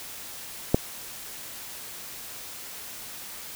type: click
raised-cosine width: 2 ms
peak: -4 dBFS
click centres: 0.745 s
effects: white hiss -40 dBFS RMS until 3.55 s